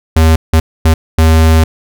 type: tone bursts at uneven times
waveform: square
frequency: 80.3 Hz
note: E2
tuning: 45 cents flat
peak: -5 dBFS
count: 4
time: 0.16-0.36 / 0.53-0.6 / 0.85-0.94 / 1.18-1.64 s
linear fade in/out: 5 ms
effects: none